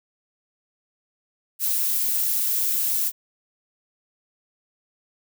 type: noise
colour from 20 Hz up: violet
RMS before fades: -23 dBFS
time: 1.59-3.12 s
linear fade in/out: 50 ms
effects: none